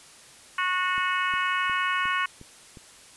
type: harmonic tone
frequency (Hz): 366.4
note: F#4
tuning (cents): -17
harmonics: 3 / 4 / 5 / 6 / 7 / 8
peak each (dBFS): -27 / -29 / -31 / -33 / -34 / -35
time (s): 0.58-2.26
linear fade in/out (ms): 5
type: click train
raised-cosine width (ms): 3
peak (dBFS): -31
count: 6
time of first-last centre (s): 0.98-2.772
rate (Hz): 2.79
effects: white hiss -50 dBFS RMS until 3.16 s + resampled to 24000 Hz